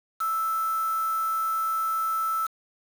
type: tone with quantisation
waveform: sine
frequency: 1318.5 Hz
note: E6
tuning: in tune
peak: -24 dBFS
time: 0.2-2.47 s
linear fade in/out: 10 ms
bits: 6
effects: none